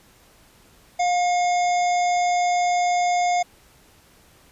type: harmonic tone with a mistuned harmonic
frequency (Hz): 709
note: F5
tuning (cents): +26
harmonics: 1 / 3 / 5 / 7 / 9 / 10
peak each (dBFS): -18 / -29 / -38 / -39 / -37 / -38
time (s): 0.99-3.43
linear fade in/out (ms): 10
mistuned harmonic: 3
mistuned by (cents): +25
effects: pink hiss -54 dBFS RMS until 4.51 s + resampled to 32000 Hz